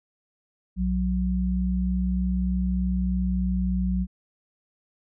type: tone pair together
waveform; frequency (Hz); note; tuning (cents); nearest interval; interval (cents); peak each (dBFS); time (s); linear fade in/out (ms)
sine; 61.5 / 184.8; B1 / F#3; -7 / -2; octave + perfect fifth; 1905; -25 / -24; 0.76-4.07; 50
effects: none